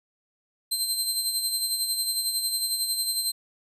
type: tone with tremolo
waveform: 20% pulse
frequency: 4125 Hz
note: C8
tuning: 25 cents flat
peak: -17 dBFS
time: 0.71-3.32 s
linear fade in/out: 10 ms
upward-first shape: sine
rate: 11 Hz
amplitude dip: 50%
effects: resampled to 32000 Hz